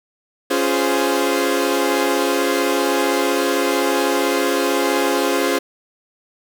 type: chord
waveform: sawtooth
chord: Db major seventh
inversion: none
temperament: equal with one note detuned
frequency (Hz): 277.2 / 349.2 / 415.3 / 518.7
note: Db4 / F4 / Ab4 / C5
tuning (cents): 0 / 0 / 0 / -15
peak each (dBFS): -18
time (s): 0.5-5.59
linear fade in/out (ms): 10
effects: none